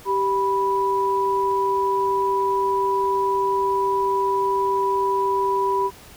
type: tone pair together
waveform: sine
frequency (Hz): 390.7 / 984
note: G4 / B5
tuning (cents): -6 / -7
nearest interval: octave + major third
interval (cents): 1599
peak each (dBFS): -22 / -20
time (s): 0.05-5.91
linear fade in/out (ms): 50
effects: pink hiss -45 dBFS RMS until 6.16 s